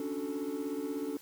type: chord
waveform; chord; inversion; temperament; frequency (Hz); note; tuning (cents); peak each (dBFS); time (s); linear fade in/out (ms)
triangle; D major seventh; third; equal; 277.2 / 293.7 / 370 / 440; C#4 / D4 / F#4 / A4; 0 / 0 / 0 / 0; -36 / -35 / -40 / -36; 0-1.17; 2
effects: tanh soft clip ceiling -26 dBFS + white hiss -55 dBFS RMS until 1.21 s